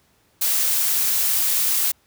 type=noise; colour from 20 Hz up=blue; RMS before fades=-20 dBFS; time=0.41-1.92 s; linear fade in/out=10 ms; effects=pink hiss -61 dBFS RMS until 2.06 s + high-pass 60 Hz 12 dB/octave